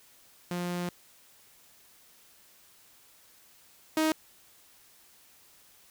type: tone pair in turn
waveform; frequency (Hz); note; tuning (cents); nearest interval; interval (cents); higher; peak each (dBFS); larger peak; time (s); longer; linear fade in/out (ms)
sawtooth; 176.4 / 314.3; F3 / D#4; +18 / +18; minor seventh; 1000; second; -27 / -20; second; 0.51-0.89 / 3.97-4.12; first; 2
effects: white hiss -59 dBFS RMS until 5.9 s